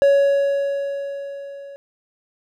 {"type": "tone with level ramp", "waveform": "triangle", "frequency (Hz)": 559, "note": "C#5", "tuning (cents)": 14, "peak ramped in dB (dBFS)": [-8, -33], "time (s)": [0.02, 1.76], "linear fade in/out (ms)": 0, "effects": []}